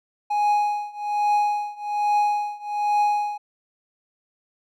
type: tone with tremolo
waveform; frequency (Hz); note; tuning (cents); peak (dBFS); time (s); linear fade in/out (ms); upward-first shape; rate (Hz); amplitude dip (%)
triangle; 830.6; G#5; 0; -14; 0.3-3.38; 10; triangle; 1.2; 95
effects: none